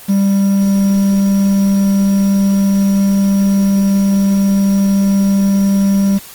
triangle tone with quantisation, 197.2 Hz, G3, 11 cents sharp, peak -7 dBFS, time 0.08-6.19 s, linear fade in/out 20 ms, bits 5, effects white hiss -35 dBFS RMS until 6.34 s + Opus 24 kbps

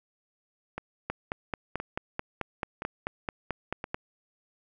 two click trains, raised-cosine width 0.5 ms, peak -19 / -15 dBFS, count 4 / 14, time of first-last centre 0.78-3.841 / 1.1-3.945 s, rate 0.98 / 4.57 Hz, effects none

